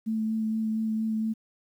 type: tone with vibrato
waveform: sine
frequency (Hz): 220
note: A3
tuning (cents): 0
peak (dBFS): -25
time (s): 0.06-1.34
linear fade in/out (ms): 20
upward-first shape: sine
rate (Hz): 4.3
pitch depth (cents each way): 13
effects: 10-bit